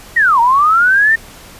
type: linear two-way sweep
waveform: sine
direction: down then up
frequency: 1937 to 908 to 1838 Hz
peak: -7 dBFS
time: 0.16-1.16 s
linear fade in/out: 10 ms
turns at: 0.4 s
effects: pink hiss -37 dBFS RMS until 1.59 s + resampled to 32000 Hz